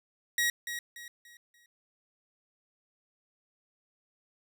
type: tone with echo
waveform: sawtooth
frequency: 1900 Hz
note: A#6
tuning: 33 cents sharp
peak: -22 dBFS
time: 0.38-0.5 s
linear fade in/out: 2 ms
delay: 290 ms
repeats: 4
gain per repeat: -9 dB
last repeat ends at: 1.66 s
effects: none